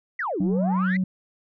sine exponential two-way sweep, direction down then up, 2088 to 277.1 to 2088 Hz, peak -24 dBFS, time 0.19-0.97 s, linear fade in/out 5 ms, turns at 0.4 s
sine tone with vibrato, 186.2 Hz, F#3, 11 cents sharp, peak -19 dBFS, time 0.4-1.04 s, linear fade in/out 5 ms, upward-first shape triangle, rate 7.4 Hz, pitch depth 13 cents each way
effects tanh soft clip ceiling -16 dBFS

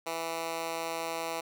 10% pulse tone with high-pass filter, 164.81 Hz, E3, in tune, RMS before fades -35 dBFS, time 0.06-1.41 s, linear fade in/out 10 ms, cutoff 520 Hz, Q 0.76, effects none

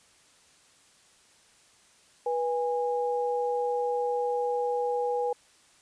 sine tone pair together, 488.3 / 821.2 Hz, B4 / G#5, -20 / -20 cents, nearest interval major sixth, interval 900 cents, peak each -27 / -30 dBFS, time 2.26-5.33 s, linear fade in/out 5 ms, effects white hiss -60 dBFS RMS until 5.81 s + resampled to 22050 Hz

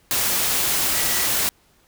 sine tone in noise, 1949 Hz, B6, 23 cents flat, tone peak -32 dBFS, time 0.96-1.26 s, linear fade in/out 0 ms, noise white, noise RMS -21 dBFS, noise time 0.11-1.49 s, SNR -14 dB, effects pink hiss -59 dBFS RMS until 1.87 s

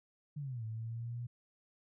sine linear two-way sweep, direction down then up, 152.1 to 109.7 to 121.3 Hz, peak -38 dBFS, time 0.36-1.27 s, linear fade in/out 10 ms, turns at 0.64 s, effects none

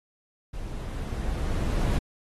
brown noise with level ramp, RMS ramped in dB -36 to -23 dBFS, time 0.53-1.99 s, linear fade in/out 10 ms, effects AAC 32 kbps

